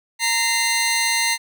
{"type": "tone pair together", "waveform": "15% pulse", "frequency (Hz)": [923, 2072], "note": ["A#5", "C7"], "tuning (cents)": [-17, -17], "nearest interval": "octave + major second", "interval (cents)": 1400, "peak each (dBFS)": [-16, -13], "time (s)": [0.19, 1.38], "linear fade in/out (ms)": 50, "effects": []}